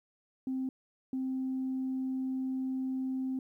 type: tone pair in turn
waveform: sine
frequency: 261.5 / 261.5 Hz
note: C4 / C4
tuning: -1 / -1 cents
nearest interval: unison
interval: 0 cents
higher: neither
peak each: -30 / -30 dBFS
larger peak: neither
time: 0.47-0.69 / 1.13-3.39 s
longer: second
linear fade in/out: 2 ms
effects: tanh soft clip ceiling -27 dBFS + 12-bit